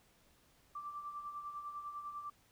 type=tone with tremolo; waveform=sine; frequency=1173 Hz; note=D6; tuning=2 cents flat; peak=-40 dBFS; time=0.75-2.3 s; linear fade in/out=5 ms; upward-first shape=sine; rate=10 Hz; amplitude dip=55%; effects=pink hiss -69 dBFS RMS until 2.51 s